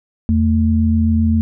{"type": "tone pair together", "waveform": "sine", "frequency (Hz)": [83.57, 223.1], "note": ["E2", "A3"], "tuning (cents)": [24, 24], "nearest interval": "octave + perfect fourth", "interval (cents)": 1700, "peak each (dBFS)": -14, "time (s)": [0.29, 1.41], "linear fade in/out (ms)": 0, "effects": []}